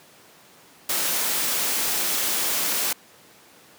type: noise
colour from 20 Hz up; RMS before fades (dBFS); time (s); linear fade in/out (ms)
white; -24; 0.89-2.93; 5
effects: pink hiss -51 dBFS RMS until 3.78 s + high-pass 200 Hz 12 dB/octave